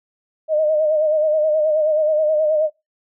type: tone with vibrato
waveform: sine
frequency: 617 Hz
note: D#5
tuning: 15 cents flat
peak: -14 dBFS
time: 0.48-2.7 s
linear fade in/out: 50 ms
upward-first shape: sine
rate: 9.4 Hz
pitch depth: 51 cents each way
effects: noise-tail reverb RT60 0.2 s tail -21 dB re dry